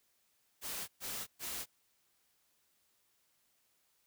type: noise bursts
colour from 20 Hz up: white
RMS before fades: -41 dBFS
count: 3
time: 0.61-1.66 s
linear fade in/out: 50 ms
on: 270 ms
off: 120 ms
effects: white hiss -75 dBFS RMS until 4.06 s